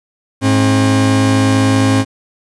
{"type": "tone pair together", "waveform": "40% pulse", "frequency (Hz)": [106.1, 267.4], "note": ["G#2", "C4"], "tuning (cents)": [38, 38], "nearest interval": "octave + major third", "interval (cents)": 1600, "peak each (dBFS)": [-12, -11], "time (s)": [0.41, 2.05], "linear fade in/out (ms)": 50, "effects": ["resampled to 24000 Hz", "8-bit"]}